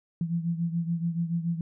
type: beating tone pair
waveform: sine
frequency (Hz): 167.3 / 174.3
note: E3 / F3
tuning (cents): +26 / -3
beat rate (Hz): 7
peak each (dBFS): -27 / -32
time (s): 0.21-1.61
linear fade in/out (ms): 2
effects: none